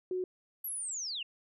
sine tone, 367.6 Hz, F#4, 11 cents flat, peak -31 dBFS, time 0.11-0.24 s, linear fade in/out 2 ms
sine linear sweep, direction down, 11950 to 2637 Hz, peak -35 dBFS, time 0.64-1.23 s, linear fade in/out 5 ms
effects none

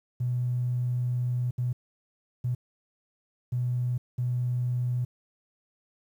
triangle tone bursts at uneven times, 123.47 Hz, B2, in tune, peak -21 dBFS, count 5, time 0.2-1.51 / 1.58-1.73 / 2.44-2.55 / 3.52-3.98 / 4.18-5.05 s, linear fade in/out 10 ms, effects tanh soft clip ceiling -23 dBFS + 10-bit

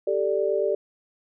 sine chord, G suspended second, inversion none, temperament just, 392 / 441 / 588 Hz, G4 / A4 / D5, 0 / +4 / +2 cents, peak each -25 / -26 / -25 dBFS, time 0.07-0.75 s, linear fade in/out 5 ms, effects none

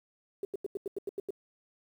sine tone bursts, 396.8 Hz, G4, 21 cents sharp, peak -31 dBFS, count 9, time 0.43-1.306 s, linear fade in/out 2 ms, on 20 ms, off 87 ms, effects 10-bit

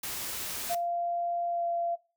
white noise, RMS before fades -36 dBFS, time 0.03-0.75 s, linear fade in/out 5 ms
sine tone with pitch glide, 692 to 686 Hz, F5 to F5, -16 to -31 cents, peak -28 dBFS, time 0.69-1.96 s, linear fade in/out 20 ms, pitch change -15 cents, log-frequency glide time 1.49-1.65 s
effects noise-tail reverb RT60 0.3 s tail -17 dB re dry

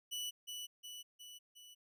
sawtooth tone with echo, 2960 Hz, F#7, in tune, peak -36 dBFS, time 0.11-0.31 s, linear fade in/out 20 ms, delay 360 ms, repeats 4, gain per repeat -4 dB, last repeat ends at 1.75 s, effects none

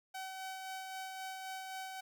sawtooth tone with tremolo, 760 Hz, F#5, 46 cents sharp, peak -37 dBFS, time 0.14-2.01 s, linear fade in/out 10 ms, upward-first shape sine, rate 3.8 Hz, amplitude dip 30%, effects none

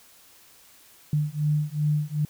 sine beating tone pair, 148.6 / 151.2 Hz, D3 / D#3, +21 / -49 cents, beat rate 2.6 Hz, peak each -25 dBFS, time 1.13-2.25 s, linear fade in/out 2 ms, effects white hiss -54 dBFS RMS until 2.29 s

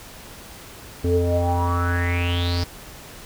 square tone with low-pass filter sweep, 87.31 Hz, F2, in tune, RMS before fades -21 dBFS, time 1.04-2.64 s, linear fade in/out 5 ms, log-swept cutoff 370 to 5100 Hz, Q 8.4, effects pink hiss -41 dBFS RMS until 3.25 s

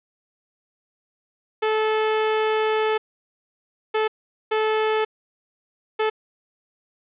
sawtooth tone bursts at uneven times, 434.7 Hz, A4, 21 cents flat, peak -15 dBFS, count 4, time 1.62-2.98 / 3.94-4.08 / 4.51-5.05 / 5.99-6.1 s, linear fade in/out 10 ms, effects resampled to 8000 Hz + 8-bit

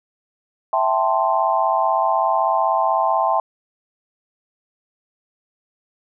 sine chord, A minor seventh, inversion second, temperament equal, 659.3 / 784 / 880 / 1046.5 Hz, E5 / G5 / A5 / C6, 0 / 0 / 0 / 0 cents, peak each -21 dBFS, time 0.73-3.4 s, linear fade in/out 2 ms, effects none

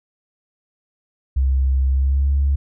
sine tone with pitch glide, 66.5 to 69.81 Hz, C2 to C#2, +29 to +13 cents, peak -13 dBFS, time 1.36-2.56 s, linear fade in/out 10 ms, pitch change +84 cents, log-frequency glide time 1.9-2.31 s, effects tanh soft clip ceiling -10 dBFS

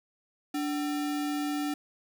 sine tone with sample-and-hold, 292.3 Hz, D4, 8 cents flat, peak -28 dBFS, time 0.54-1.74 s, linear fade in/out 5 ms, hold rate 1050 Hz, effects none

